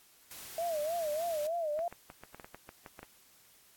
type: noise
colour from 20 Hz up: white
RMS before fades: -47 dBFS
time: 0.31-1.47 s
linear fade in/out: 2 ms
type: tone with vibrato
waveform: sine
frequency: 640 Hz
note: D#5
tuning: 49 cents sharp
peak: -31 dBFS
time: 0.58-1.88 s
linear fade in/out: 2 ms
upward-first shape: sine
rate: 3.3 Hz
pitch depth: 140 cents each way
type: clicks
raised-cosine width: 0.5 ms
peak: -31 dBFS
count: 12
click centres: 1.791 / 1.926 / 2.101 / 2.236 / 2.346 / 2.398 / 2.445 / 2.546 / 2.691 / 2.862 / 2.992 / 3.03 s
effects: white hiss -62 dBFS RMS until 3.76 s + AAC 64 kbps